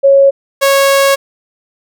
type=tone pair in turn; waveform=sine / sawtooth; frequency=551 / 551 Hz; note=C#5 / C#5; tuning=-11 / -11 cents; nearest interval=unison; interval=0 cents; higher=neither; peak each=-3 / -3 dBFS; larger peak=neither; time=0.03-0.31 / 0.61-1.16 s; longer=second; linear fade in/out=20 ms; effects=none